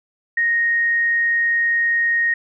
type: tone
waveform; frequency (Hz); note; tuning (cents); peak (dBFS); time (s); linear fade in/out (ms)
sine; 1865; A#6; 0; -15; 0.37-2.34; 5
effects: none